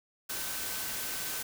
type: tone in noise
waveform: sine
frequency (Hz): 1529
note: G6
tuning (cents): -44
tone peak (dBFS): -47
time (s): 0.29-1.43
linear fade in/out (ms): 10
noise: white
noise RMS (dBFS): -36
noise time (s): 0.29-1.43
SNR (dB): -14
effects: none